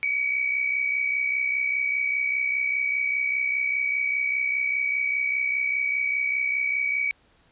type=tone pair together; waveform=sine; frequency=2266 / 2331 Hz; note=C#7 / D7; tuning=+37 / -14 cents; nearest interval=unison; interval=49 cents; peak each=-23 / -30 dBFS; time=0.03-7.11 s; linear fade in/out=0 ms; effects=pink hiss -61 dBFS RMS until 7.51 s + resampled to 8000 Hz